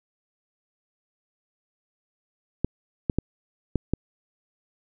clicks, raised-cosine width 3 ms, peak -9 dBFS, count 5, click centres 2.646 / 3.098 / 3.186 / 3.757 / 3.936 s, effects none

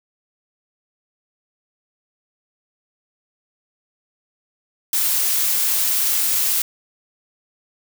blue noise, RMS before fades -19 dBFS, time 4.93-6.62 s, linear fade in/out 2 ms, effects none

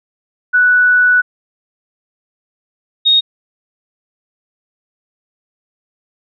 sine tone pair in turn, 1480 / 3729 Hz, F#6 / A#7, 0 / 0 cents, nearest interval octave + major third, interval 1600 cents, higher second, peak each -7 dBFS, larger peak neither, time 0.53-1.22 / 3.05-3.21 s, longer first, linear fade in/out 20 ms, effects none

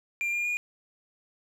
triangle tone with pitch steps, 2385 / 2410 / 2435 Hz, D7 / D7 / D#7, +26 / +44 / -38 cents, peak -25 dBFS, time 0.21-0.57 s, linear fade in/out 0 ms, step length 120 ms, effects none

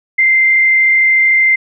sine tone with frequency modulation, 2088 Hz, C7, 4 cents flat, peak -7 dBFS, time 0.18-1.56 s, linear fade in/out 10 ms, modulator 33.3 Hz, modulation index 0.57, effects none

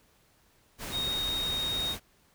sine tone in noise, 3729 Hz, A#7, in tune, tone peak -29 dBFS, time 0.91-1.96 s, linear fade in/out 50 ms, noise pink, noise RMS -38 dBFS, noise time 0.78-2 s, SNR +6 dB, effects pink hiss -65 dBFS RMS until 2.34 s

